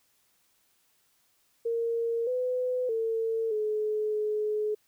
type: tone with pitch steps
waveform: sine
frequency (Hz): 462.9 / 503 / 450.5 / 427.2 / 424.8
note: A#4 / B4 / A4 / G#4 / G#4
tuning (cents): -12 / +32 / +41 / +49 / +39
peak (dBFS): -26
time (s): 1.65-4.75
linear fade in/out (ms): 10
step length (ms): 620
effects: white hiss -69 dBFS RMS until 4.87 s